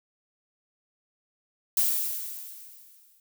violet noise with exponential decay, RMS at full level -22 dBFS, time 1.77-3.2 s, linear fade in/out 2 ms, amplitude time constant 310 ms, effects none

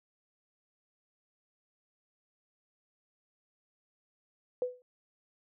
sine tone with exponential decay, 498.3 Hz, B4, 15 cents sharp, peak -25 dBFS, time 4.62-4.82 s, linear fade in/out 1 ms, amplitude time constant 43 ms, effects none

